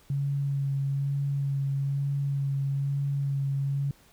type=tone with vibrato; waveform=sine; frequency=139.2 Hz; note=C#3; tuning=8 cents sharp; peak=-25 dBFS; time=0.1-3.91 s; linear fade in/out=2 ms; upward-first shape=sine; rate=1.1 Hz; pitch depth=16 cents each way; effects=pink hiss -59 dBFS RMS until 4.12 s